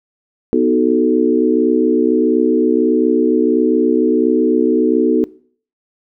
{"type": "chord", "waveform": "sine", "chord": "B dominant seventh", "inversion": "none", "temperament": "equal with one note detuned", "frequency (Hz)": [246.9, 311.1, 372.6, 440], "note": ["B3", "D#4", "F#4", "A4"], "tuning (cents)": [0, 0, 12, 0], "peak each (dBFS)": -16, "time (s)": [0.53, 5.24], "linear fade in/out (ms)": 0, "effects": ["noise-tail reverb RT60 0.5 s tail -21 dB re dry"]}